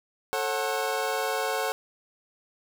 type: chord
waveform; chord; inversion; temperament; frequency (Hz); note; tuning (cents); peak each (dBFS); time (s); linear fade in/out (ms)
25% pulse; F# minor; first; equal with one note detuned; 440 / 540.1 / 740; A4 / C#5 / F#5; 0 / -45 / 0; -27; 0.33-1.72; 0
effects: none